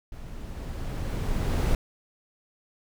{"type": "noise with level ramp", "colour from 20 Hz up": "brown", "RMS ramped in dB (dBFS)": [-41, -22], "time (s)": [0.12, 1.75], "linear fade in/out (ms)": 2, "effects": []}